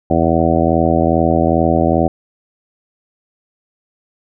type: harmonic tone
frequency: 82.41 Hz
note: E2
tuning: in tune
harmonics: 1 / 2 / 3 / 4 / 5 / 6 / 7 / 8 / 9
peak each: -20 / -19 / -18 / -18 / -23 / -23 / -19 / -20 / -19 dBFS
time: 0.1-2.08 s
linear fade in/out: 5 ms
effects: none